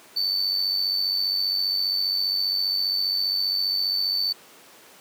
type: tone with amplitude modulation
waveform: triangle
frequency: 4526 Hz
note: C#8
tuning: 35 cents sharp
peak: -18 dBFS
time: 0.16-4.33 s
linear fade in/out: 10 ms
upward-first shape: sine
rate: 95 Hz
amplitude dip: 55%
effects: pink hiss -49 dBFS RMS until 5 s + high-pass 300 Hz 12 dB/octave